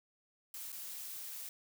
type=noise with dropouts; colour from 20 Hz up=blue; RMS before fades=-45 dBFS; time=0.54-1.49 s; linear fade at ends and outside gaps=2 ms; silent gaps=0.721-0.726 s; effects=none